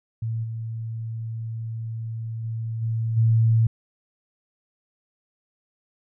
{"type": "tone with level steps", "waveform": "sine", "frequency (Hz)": 113.1, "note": "A2", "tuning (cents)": 48, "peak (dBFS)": [-24, -28, -26, -22, -15], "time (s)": [0.22, 3.67], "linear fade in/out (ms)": 5, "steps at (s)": [0.43, 2.43, 2.81, 3.16], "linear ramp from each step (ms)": 20, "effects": []}